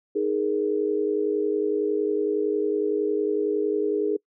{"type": "chord", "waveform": "sine", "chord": "D# suspended fourth", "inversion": "none", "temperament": "equal", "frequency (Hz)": [311.1, 415.3, 466.2], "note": ["D#4", "G#4", "A#4"], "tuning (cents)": [0, 0, 0], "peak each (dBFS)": [-28, -23, -29], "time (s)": [0.15, 4.17], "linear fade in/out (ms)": 10, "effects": ["noise-tail reverb RT60 0.1 s tail -25 dB re dry"]}